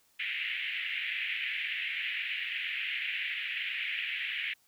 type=band-pass noise; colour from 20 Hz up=pink; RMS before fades=-35 dBFS; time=0.19-4.54 s; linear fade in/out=10 ms; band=1900 to 3000 Hz; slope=48 dB/octave; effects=white hiss -68 dBFS RMS until 4.67 s